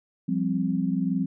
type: chord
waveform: sine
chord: F suspended second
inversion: none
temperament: equal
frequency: 174.61 / 196 / 261.6 Hz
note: F3 / G3 / C4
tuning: 0 / 0 / 0 cents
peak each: -27 dBFS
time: 0.28-1.26 s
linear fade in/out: 10 ms
effects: none